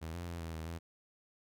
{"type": "tone with pitch steps", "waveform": "sawtooth", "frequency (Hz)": [80.8, 86.8, 85.4, 82.2, 79.9, 83.6], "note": ["E2", "F2", "F2", "E2", "D#2", "E2"], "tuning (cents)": [-34, -10, -38, -4, 47, 25], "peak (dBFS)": -36, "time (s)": [0.01, 0.79], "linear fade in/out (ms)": 20, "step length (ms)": 130, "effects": []}